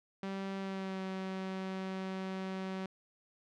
sawtooth tone with pitch glide, 194.1 to 189.56 Hz, G3 to F#3, -17 to +42 cents, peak -33 dBFS, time 0.23-2.86 s, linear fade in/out 2 ms, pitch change -41 cents, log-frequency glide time 0.58-1.02 s, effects low-pass 4000 Hz 12 dB/octave

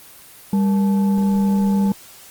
sine tone with frequency modulation, 198.2 Hz, G3, 19 cents sharp, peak -14 dBFS, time 0.53-1.92 s, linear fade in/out 2 ms, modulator 670 Hz, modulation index 0.31, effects white hiss -43 dBFS RMS until 2.3 s + Opus 24 kbps

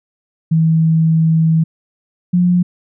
sine tone pair in turn, 161.4 / 177.78 Hz, E3 / F3, -36 / +31 cents, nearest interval major second, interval 167 cents, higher second, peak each -9 dBFS, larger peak neither, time 0.51-1.64 / 2.33-2.63 s, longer first, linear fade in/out 10 ms, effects none

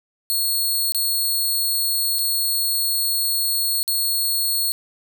10% pulse tone with dropouts, 4326 Hz, C#8, 43 cents flat, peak -12 dBFS, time 0.3-4.72 s, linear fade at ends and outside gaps 0 ms, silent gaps 0.921-0.947 / 2.186-2.191 / 3.83-3.878 s, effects 8-bit

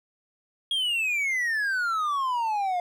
triangle exponential sweep, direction down, 3300 to 698.5 Hz, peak -22 dBFS, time 0.71-2.8 s, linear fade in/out 2 ms, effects none

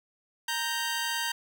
15% pulse tone pair together, 931 / 1565.7 Hz, A#5 / G6, -2 / -3 cents, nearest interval major sixth, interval 899 cents, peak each -25 dBFS, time 0.48-1.32 s, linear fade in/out 5 ms, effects none

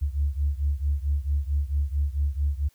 sine beating tone pair, 70 / 74.5 Hz, C#2 / D2, +18 / +25 cents, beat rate 4.5 Hz, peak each -24 / -26 dBFS, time 0.01-2.69 s, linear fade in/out 20 ms, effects tanh soft clip ceiling -15 dBFS + white hiss -64 dBFS RMS until 2.74 s

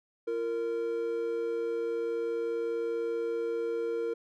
triangle tone pair together, 342 / 462.4 Hz, F4 / A#4, -36 / -14 cents, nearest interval perfect fourth, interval 522 cents, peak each -35 / -28 dBFS, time 0.27-4.14 s, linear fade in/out 10 ms, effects none

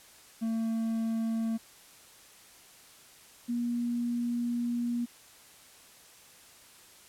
triangle / sine tone pair in turn, 225.5 / 238.9 Hz, A3 / A#3, +43 / +43 cents, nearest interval minor second, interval 100 cents, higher second, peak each -26 / -28 dBFS, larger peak first, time 0.41-1.58 / 3.48-5.06 s, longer second, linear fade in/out 20 ms, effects white hiss -55 dBFS RMS until 7.08 s + low-pass 12000 Hz 12 dB/octave

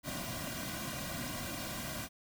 pink noise with comb filter, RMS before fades -40 dBFS, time 0.03-2.09 s, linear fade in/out 50 ms, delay 2.3 ms, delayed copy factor -0.95, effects none

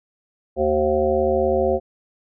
harmonic tone, 76 Hz, D#2, 40 cents flat, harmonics 1 / 3 / 5 / 7 / 9 / 10, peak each -28 / -28 / -21 / -20 / -24 / -31 dBFS, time 0.56-1.8 s, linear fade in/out 50 ms, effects none

